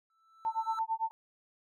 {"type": "tone with exponential growth", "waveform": "triangle", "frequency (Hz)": 1323, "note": "E6", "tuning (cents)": 6, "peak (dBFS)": -32, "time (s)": [0.1, 0.79], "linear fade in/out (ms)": 1, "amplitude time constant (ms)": 150}
{"type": "tone with tremolo", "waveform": "sine", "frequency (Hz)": 895, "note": "A5", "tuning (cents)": 29, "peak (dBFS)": -27, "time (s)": [0.45, 1.11], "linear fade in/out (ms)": 0, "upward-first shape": "sine", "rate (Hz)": 8.9, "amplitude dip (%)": 100}
{"effects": []}